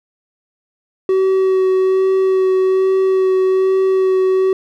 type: tone with vibrato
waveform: triangle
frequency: 378.4 Hz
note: F#4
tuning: 39 cents sharp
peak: -9 dBFS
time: 1.09-4.53 s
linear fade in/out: 2 ms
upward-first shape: sine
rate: 1.2 Hz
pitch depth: 12 cents each way
effects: none